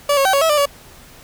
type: tone with pitch steps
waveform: 30% pulse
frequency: 575 / 548 / 769 / 557 / 648 / 594 / 568 Hz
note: D5 / C#5 / G5 / C#5 / E5 / D5 / C#5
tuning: -37 / -20 / -33 / +8 / -30 / +20 / +42 cents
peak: -10 dBFS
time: 0.09-0.657 s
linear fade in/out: 5 ms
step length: 81 ms
effects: pink hiss -43 dBFS RMS until 1.23 s